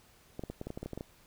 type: clicks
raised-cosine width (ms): 2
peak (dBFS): -25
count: 12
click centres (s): 0.394 / 0.437 / 0.5 / 0.614 / 0.67 / 0.704 / 0.775 / 0.83 / 0.86 / 0.933 / 0.976 / 1.009
effects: pink hiss -62 dBFS RMS until 1.26 s